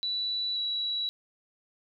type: tone pair in turn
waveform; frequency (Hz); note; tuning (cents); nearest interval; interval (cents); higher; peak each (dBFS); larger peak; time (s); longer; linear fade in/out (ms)
sine; 3951 / 3912; B7 / B7; 0 / -17; unison; 17; first; -28; neither; 0.03-0.56 / 0.56-1.09; neither; 0
effects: none